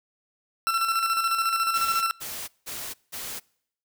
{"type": "tone with tremolo", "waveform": "40% pulse", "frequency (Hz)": 1346, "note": "E6", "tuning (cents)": 36, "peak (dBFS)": -20, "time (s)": [0.67, 2.11], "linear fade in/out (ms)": 0, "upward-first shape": "square", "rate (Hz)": 14, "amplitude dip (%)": 45}
{"type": "noise bursts", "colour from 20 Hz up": "white", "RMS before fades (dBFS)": -35, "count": 4, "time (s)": [1.74, 3.4], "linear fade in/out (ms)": 20, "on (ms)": 280, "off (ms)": 180}
{"effects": ["noise-tail reverb RT60 0.7 s tail -26 dB re dry"]}